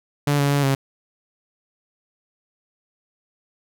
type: tone with pitch steps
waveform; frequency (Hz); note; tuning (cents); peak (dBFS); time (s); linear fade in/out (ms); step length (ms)
sawtooth; 144.6 / 141.6 / 142.4 / 136.4; D3 / C#3 / C#3 / C#3; -27 / +37 / +47 / -28; -13; 0.27-0.75; 5; 120
effects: none